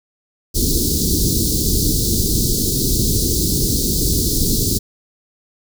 pink band-stop noise, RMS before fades -17 dBFS, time 0.54-4.79 s, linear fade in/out 20 ms, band 420 to 4100 Hz, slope 48 dB/octave, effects none

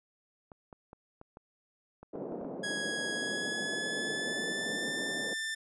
clicks, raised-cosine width 1 ms, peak -34 dBFS, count 10, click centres 0.518 / 0.728 / 0.931 / 1.214 / 1.371 / 2.03 / 2.156 / 2.322 / 2.413 / 2.447 s
white band-pass noise, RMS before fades -40 dBFS, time 2.13-5.34 s, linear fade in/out 10 ms, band 180 to 580 Hz, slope 24 dB/octave
sawtooth tone with pitch glide, 1661.2 to 1780.4 Hz, G#6 to A6, 0 to +20 cents, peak -30 dBFS, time 2.63-5.55 s, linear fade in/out 10 ms, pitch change +120 cents, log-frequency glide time 3.12-4.86 s
effects resampled to 24000 Hz

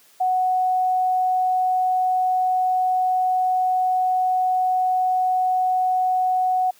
sine tone, 740 Hz, F#5, in tune, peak -17 dBFS, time 0.2-6.71 s, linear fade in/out 10 ms, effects white hiss -54 dBFS RMS until 6.79 s + high-pass 200 Hz 12 dB/octave

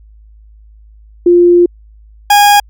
sine / 40% pulse tone pair in turn, 350 / 820.5 Hz, F4 / G#5, +4 / -21 cents, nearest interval octave + minor third, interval 1475 cents, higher second, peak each -3 dBFS, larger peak neither, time 1.26-1.66 / 2.3-2.6 s, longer first, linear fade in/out 5 ms, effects added 53 Hz sine -37 dBFS peak until 2.69 s

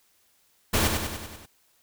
pink noise with echo, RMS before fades -23 dBFS, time 0.73-0.88 s, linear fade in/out 10 ms, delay 97 ms, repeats 6, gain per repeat -4 dB, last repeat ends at 1.462 s, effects white hiss -65 dBFS RMS until 1.82 s

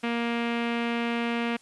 sawtooth tone with low-pass filter, 234.8 Hz, A#3, 13 cents sharp, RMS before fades -28 dBFS, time 0.03-1.57 s, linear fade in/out 10 ms, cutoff 2600 Hz, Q 2.5, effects white hiss -58 dBFS RMS until 1.61 s + resampled to 24000 Hz

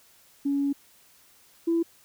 sine tone pair in turn, 280.9 / 334 Hz, C#4 / E4, +23 / +23 cents, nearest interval minor third, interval 300 cents, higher second, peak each -22 / -20 dBFS, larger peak second, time 0.45-0.73 / 1.67-1.83 s, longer first, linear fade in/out 10 ms, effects tanh soft clip ceiling -16 dBFS + white hiss -58 dBFS RMS until 2.04 s

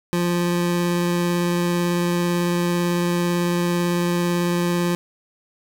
25% pulse tone with vibrato, 174.4 Hz, F3, 2 cents flat, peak -15 dBFS, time 0.13-4.95 s, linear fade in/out 0 ms, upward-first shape triangle, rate 18 Hz, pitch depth 10 cents each way, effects 8-bit

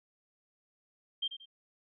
sine tone with echo, 3172 Hz, G7, 20 cents sharp, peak -30 dBFS, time 1.22-1.28 s, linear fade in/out 10 ms, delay 89 ms, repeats 2, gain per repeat -10 dB, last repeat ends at 1.458 s, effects none

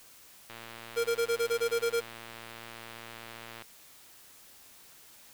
click train, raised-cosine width 0.3 ms, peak -28 dBFS, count 360, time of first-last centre 0.5-3.622 s, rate 115 Hz
square tone bursts, 466.2 Hz, A#4, in tune, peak -26 dBFS, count 10, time 0.96-2.009 s, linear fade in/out 20 ms, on 86 ms, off 21 ms
effects white hiss -55 dBFS RMS until 5.33 s

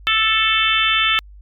harmonic tone, 440.2 Hz, A4, 1 cent sharp, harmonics 3 / 4 / 5 / 6 / 7 / 8, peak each -20 / -23 / -22 / -20 / -20 / -21 dBFS, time 0.07-1.19 s, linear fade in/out 0 ms, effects added 50 Hz sine -38 dBFS peak until 1.41 s + MP3 96 kbps

